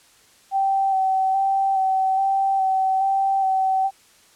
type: tone with vibrato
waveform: sine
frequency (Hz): 771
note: G5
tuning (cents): -29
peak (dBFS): -17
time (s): 0.51-3.91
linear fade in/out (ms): 50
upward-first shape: square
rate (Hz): 1.2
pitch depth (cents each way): 17
effects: white hiss -54 dBFS RMS until 4.35 s + low-pass 10000 Hz 12 dB/octave